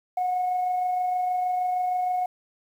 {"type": "tone with amplitude modulation", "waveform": "sine", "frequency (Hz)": 729, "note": "F#5", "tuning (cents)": -26, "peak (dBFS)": -20, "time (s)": [0.17, 2.26], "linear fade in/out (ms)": 5, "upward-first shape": "sine", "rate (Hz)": 26.4, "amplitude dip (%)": 30, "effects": ["tanh soft clip ceiling -19 dBFS", "9-bit"]}